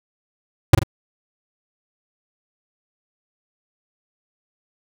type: tone with echo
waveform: square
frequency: 110.6 Hz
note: A2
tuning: 9 cents sharp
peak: -5 dBFS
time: 0.73-0.75 s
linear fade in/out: 5 ms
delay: 42 ms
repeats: 2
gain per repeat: -7 dB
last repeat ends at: 0.834 s
effects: none